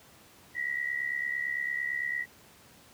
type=tone pair together; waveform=sine; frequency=1906.6 / 1975.5 Hz; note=A#6 / B6; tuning=+39 / 0 cents; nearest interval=minor second; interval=61 cents; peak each=-32 / -33 dBFS; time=0.54-2.26 s; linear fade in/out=50 ms; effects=pink hiss -56 dBFS RMS until 2.93 s + high-pass 80 Hz 12 dB/octave

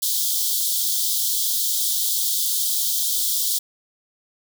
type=high-pass noise; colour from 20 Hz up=white; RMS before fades=-22 dBFS; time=0.02-3.59 s; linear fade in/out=10 ms; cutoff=3200 Hz; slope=96 dB/octave; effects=none

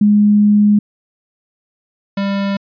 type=tone pair in turn; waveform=sine / square; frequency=207.7 / 198.25 Hz; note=G#3 / G3; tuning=0 / +20 cents; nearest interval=minor second; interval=80 cents; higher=first; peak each=-7 / -16 dBFS; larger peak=first; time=0.01-0.79 / 2.17-2.57 s; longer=first; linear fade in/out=5 ms; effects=resampled to 11025 Hz

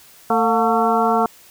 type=harmonic tone with a mistuned harmonic; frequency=224.7 Hz; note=A3; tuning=37 cents sharp; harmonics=1 / 2 / 3 / 4 / 5 / 6; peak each=-22 / -21 / -19 / -21 / -23 / -23 dBFS; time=0.3-1.26 s; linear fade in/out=2 ms; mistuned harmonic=3; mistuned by=+90 cents; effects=white hiss -47 dBFS RMS until 1.5 s

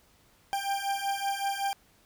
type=beating tone pair; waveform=40% pulse; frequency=790 / 795.3 Hz; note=G5 / G5; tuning=+13 / +25 cents; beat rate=5.3 Hz; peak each=-31 dBFS; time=0.53-1.73 s; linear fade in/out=0 ms; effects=pink hiss -63 dBFS RMS until 2.05 s

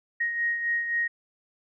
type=beating tone pair; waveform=sine; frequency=1874 / 1877.8 Hz; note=A#6 / A#6; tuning=+9 / +12 cents; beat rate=3.8 Hz; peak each=-25 / -34 dBFS; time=0.2-1.08 s; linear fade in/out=10 ms; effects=none

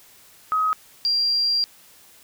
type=tone pair in turn; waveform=sine; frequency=1266 / 4756 Hz; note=D#6 / D8; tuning=+30 / +21 cents; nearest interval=octave + major seventh; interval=2291 cents; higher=second; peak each=-18 dBFS; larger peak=neither; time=0.52-0.73 / 1.05-1.64 s; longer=second; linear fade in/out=0 ms; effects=white hiss -51 dBFS RMS until 2.23 s

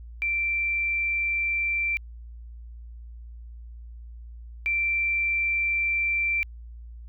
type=tone pair in turn; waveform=sine; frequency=2349 / 2349 Hz; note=D7 / D7; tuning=0 / 0 cents; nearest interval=unison; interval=0 cents; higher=neither; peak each=-23 / -22 dBFS; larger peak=second; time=0.22-1.97 / 4.66-6.43 s; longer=second; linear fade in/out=0 ms; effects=added 58 Hz sine -39 dBFS peak until 7.08 s

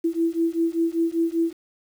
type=beating tone pair; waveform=sine; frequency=329.6 / 334.7 Hz; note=E4 / E4; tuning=0 / +26 cents; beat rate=5.1 Hz; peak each=-23 dBFS; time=0.04-1.53 s; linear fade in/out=10 ms; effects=8-bit

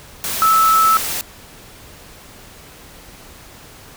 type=tone in noise; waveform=sine; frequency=1308 Hz; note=E6; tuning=14 cents flat; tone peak=-10 dBFS; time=0.42-0.97 s; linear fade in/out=0 ms; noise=white; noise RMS=-23 dBFS; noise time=0.24-1.21 s; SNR=+10 dB; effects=pink hiss -41 dBFS RMS until 3.96 s

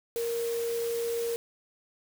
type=tone in noise; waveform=sine; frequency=466.2 Hz; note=A#4; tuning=in tune; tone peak=-28 dBFS; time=0.16-1.36 s; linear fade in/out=0 ms; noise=white; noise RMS=-41 dBFS; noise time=0.16-1.36 s; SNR=+10 dB; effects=none

